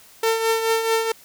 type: tone with tremolo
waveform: sawtooth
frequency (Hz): 450.5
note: A4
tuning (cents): +41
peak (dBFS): -12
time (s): 0.23-1.12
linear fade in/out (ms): 5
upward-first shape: triangle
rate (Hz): 4.6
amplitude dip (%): 60
effects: white hiss -49 dBFS RMS until 1.24 s